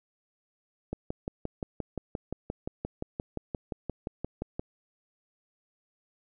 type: click train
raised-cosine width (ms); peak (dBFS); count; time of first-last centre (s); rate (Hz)
2; -19; 22; 0.93-4.595; 5.73
effects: none